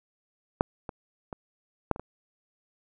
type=clicks; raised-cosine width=1 ms; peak=-7 / -21 / -22 / -8 / -23 / -23 dBFS; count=6; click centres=0.609 / 0.892 / 1.328 / 1.913 / 1.961 / 1.996 s; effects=none